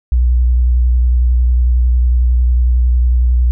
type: tone with vibrato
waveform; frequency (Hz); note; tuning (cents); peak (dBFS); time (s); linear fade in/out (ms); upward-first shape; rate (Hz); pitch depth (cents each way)
sine; 61.1; B1; -18; -8; 0.12-3.51; 0; sine; 11; 32
effects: none